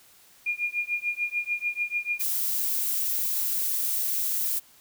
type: tone with tremolo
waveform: sine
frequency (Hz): 2421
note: D#7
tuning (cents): -48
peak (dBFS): -22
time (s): 0.46-2.22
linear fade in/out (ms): 5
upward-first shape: triangle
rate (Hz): 6.8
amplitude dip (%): 100
type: noise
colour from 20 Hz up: violet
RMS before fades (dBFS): -27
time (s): 2.19-4.6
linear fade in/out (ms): 20
effects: white hiss -56 dBFS RMS until 4.8 s